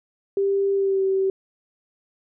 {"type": "tone with pitch glide", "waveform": "sine", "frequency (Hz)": [394.9, 384.5], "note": ["G4", "G4"], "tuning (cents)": [13, -33], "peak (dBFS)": -18, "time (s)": [0.37, 1.3], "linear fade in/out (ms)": 2, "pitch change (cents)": -46, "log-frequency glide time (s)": [0.74, 1.03], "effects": []}